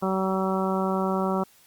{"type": "harmonic tone", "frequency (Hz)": 190, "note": "F#3", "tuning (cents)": 46, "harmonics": [1, 2, 3, 4, 5, 6, 7], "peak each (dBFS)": [-26, -29, -31, -32, -33, -34, -34], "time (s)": [0.02, 1.44], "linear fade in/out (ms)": 10, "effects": ["white hiss -57 dBFS RMS until 1.66 s", "Opus 48 kbps"]}